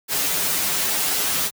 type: noise with comb filter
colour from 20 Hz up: white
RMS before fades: -22 dBFS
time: 0.08-1.51 s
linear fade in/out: 50 ms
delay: 8.7 ms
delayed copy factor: -1
effects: high-pass 80 Hz 12 dB/octave